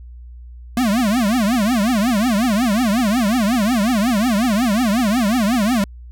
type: tone with vibrato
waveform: square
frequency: 225.7 Hz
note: A3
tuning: 44 cents sharp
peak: -15 dBFS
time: 0.77-5.84 s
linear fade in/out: 2 ms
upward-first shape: triangle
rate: 5.5 Hz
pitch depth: 290 cents each way
effects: added 60 Hz sine -34 dBFS peak until 6.11 s